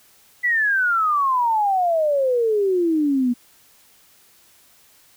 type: exponential sweep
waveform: sine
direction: down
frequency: 1996 to 237.6 Hz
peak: -16 dBFS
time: 0.43-3.34 s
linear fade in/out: 20 ms
effects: white hiss -54 dBFS RMS until 5.16 s